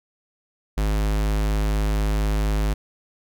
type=tone; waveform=square; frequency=52.1 Hz; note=G#1; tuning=6 cents sharp; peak=-20 dBFS; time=0.77-2.74 s; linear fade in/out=10 ms; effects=none

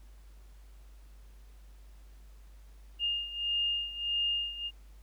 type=beating tone pair; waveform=sine; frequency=2826 / 2827.6 Hz; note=F7 / F7; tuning=+20 / +21 cents; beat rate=1.6 Hz; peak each=-31 / -35 dBFS; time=2.99-4.71 s; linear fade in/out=50 ms; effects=added 50 Hz sine -50 dBFS peak until 5.02 s + pink hiss -66 dBFS RMS until 5.02 s

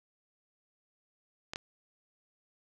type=clicks; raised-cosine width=0.2 ms; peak=-20 / -18 dBFS; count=2; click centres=1.535 / 1.559 s; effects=none

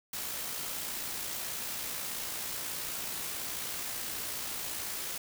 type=noise with amplitude modulation; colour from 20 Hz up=white; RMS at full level=-36 dBFS; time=0.13-5.18 s; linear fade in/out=5 ms; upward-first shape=sine; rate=58.5 Hz; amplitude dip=30%; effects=none

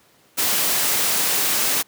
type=noise; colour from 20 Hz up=white; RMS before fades=-20 dBFS; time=0.37-1.83 s; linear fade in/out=20 ms; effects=pink hiss -56 dBFS RMS until 1.87 s + high-pass 150 Hz 12 dB/octave

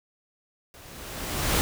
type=noise with level ramp; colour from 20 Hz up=pink; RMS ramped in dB=-49 to -22 dBFS; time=0.74-1.61 s; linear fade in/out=0 ms; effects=none

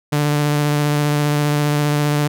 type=tone with vibrato; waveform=sawtooth; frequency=147.4 Hz; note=D3; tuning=7 cents sharp; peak=-11 dBFS; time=0.12-2.28 s; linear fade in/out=10 ms; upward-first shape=square; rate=15 Hz; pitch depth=12 cents each way; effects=none

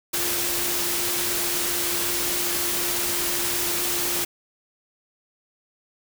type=tone in noise; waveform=sine; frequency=349.2 Hz; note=F4; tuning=in tune; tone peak=-34 dBFS; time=0.13-4.25 s; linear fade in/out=10 ms; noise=white; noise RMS=-25 dBFS; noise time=0.13-4.25 s; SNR=-12 dB; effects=none

